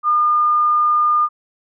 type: tone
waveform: sine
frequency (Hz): 1212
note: D#6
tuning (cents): -46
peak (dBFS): -12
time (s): 0.03-1.29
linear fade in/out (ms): 50
effects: none